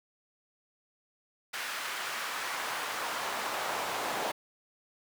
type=noise with high-pass filter sweep; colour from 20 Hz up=brown; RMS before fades=-35 dBFS; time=1.53-4.32 s; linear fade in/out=10 ms; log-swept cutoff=1600 to 680 Hz; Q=1.1; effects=none